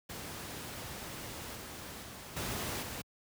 pink noise with level steps, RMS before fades -43 / -45 / -47 / -37 / -41 dBFS, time 0.09-3.02 s, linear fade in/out 10 ms, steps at 1.55 / 2.02 / 2.36 / 2.82 s, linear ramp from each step 10 ms, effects high-pass 60 Hz 12 dB/octave

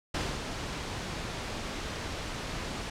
pink noise with ADSR envelope, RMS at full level -31 dBFS, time 0.14-2.9 s, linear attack 6 ms, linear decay 240 ms, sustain -5 dB, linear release 5 ms, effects low-pass 6000 Hz 12 dB/octave

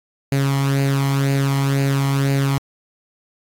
sawtooth tone with flanger, 137.9 Hz, C#3, 9 cents flat, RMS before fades -18 dBFS, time 0.32-2.58 s, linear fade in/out 2 ms, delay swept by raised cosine 0.44 to 0.97 ms, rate 2 Hz, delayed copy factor +0.6, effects AAC 64 kbps

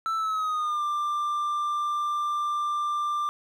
triangle tone with pitch glide, 1324 to 1186.4 Hz, E6 to D6, +7 to +17 cents, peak -23 dBFS, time 0.06-3.29 s, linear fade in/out 0 ms, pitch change -190 cents, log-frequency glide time 0.16-0.83 s, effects none

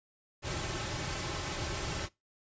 pink noise with comb filter, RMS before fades -36 dBFS, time 0.42-2.09 s, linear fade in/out 50 ms, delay 4.2 ms, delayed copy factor -0.55, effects noise-tail reverb RT60 0.2 s tail -21 dB re dry + resampled to 16000 Hz

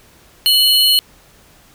square tone pair together, 2977 / 4238 Hz, F#7 / C8, +10 / +21 cents, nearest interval tritone, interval 611 cents, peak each -13 dBFS, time 0.46-0.99 s, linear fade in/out 0 ms, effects pink hiss -48 dBFS RMS until 1.74 s

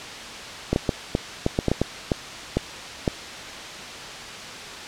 clicks, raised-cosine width 2 ms, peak -6 dBFS, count 12, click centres 0.73 / 0.761 / 0.892 / 1.151 / 1.464 / 1.589 / 1.683 / 1.716 / 1.816 / 2.118 / 2.57 / 3.078 s, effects white hiss -35 dBFS RMS until 4.87 s + low-pass 5000 Hz 12 dB/octave

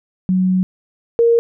sine tone pair in turn, 185.4 / 466 Hz, F#3 / A#4, +4 / -1 cents, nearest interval octave + major third, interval 1595 cents, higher second, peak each -12 / -9 dBFS, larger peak second, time 0.29-0.63 / 1.19-1.39 s, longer first, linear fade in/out 0 ms, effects none

